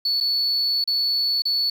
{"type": "tone with dropouts", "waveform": "sine", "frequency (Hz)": 4435, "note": "C#8", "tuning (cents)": 0, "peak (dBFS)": -17, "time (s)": [0.05, 1.7], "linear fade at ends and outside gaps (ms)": 5, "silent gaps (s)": [[0.203, 0.208], [0.841, 0.875], [1.421, 1.453]], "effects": ["tanh soft clip ceiling -17 dBFS", "8-bit"]}